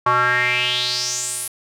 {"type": "tone with band-pass filter sweep", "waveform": "square", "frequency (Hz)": 123.5, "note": "B2", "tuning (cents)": 0, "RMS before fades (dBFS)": -20, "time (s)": [0.06, 1.48], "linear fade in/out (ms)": 5, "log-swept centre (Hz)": [1100, 11000], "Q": 5.1, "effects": []}